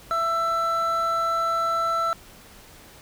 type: tone pair together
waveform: triangle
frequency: 666.8 / 1331 Hz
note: E5 / E6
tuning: +20 / +16 cents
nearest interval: octave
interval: 1196 cents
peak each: -27 / -20 dBFS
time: 0.11-2.13 s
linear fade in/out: 0 ms
effects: pink hiss -48 dBFS RMS until 3.01 s